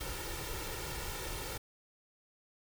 pink noise with comb filter, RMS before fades -40 dBFS, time 0-1.58 s, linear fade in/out 10 ms, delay 2.2 ms, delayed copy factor +0.65, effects none

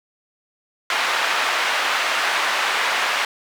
white band-pass noise, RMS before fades -21 dBFS, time 0.9-3.25 s, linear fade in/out 2 ms, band 790 to 2200 Hz, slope 12 dB/octave, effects none

